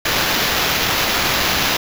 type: noise with sample-and-hold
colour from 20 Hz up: white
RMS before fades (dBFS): -18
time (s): 0.05-1.77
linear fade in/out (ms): 5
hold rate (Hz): 8820
effects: none